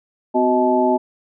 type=tone cluster; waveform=sine; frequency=254.4 / 372 / 631 / 866 Hz; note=C4 / F#4 / D#5 / A5; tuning=-48 / +9 / +24 / -28 cents; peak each=-19 dBFS; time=0.34-0.98 s; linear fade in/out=20 ms; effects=none